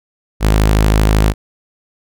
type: tone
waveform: sawtooth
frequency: 52.8 Hz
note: G#1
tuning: 29 cents sharp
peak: -5 dBFS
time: 0.4-1.34 s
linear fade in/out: 50 ms
effects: none